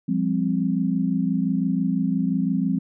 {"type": "chord", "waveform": "sine", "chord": "F suspended second", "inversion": "none", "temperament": "equal with one note detuned", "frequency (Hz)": [174.61, 200.5, 261.6], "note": ["F3", "G3", "C4"], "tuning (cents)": [0, 39, 0], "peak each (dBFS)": -24, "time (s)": [0.08, 2.79], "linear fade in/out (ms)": 10, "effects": []}